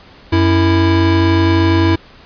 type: tone pair together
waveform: square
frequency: 92.49 / 329.6 Hz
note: F#2 / E4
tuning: 0 / 0 cents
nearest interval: octave + minor seventh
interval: 2200 cents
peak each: -13 dBFS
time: 0.32-1.96 s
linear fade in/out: 10 ms
effects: pink hiss -42 dBFS RMS until 2.25 s + resampled to 11025 Hz